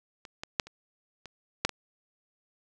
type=clicks; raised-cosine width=0.2 ms; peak=-27 / -19 / -7 / -29 / -26 / -6 / -21 dBFS; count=7; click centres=0.252 / 0.435 / 0.598 / 0.67 / 1.257 / 1.65 / 1.693 s; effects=none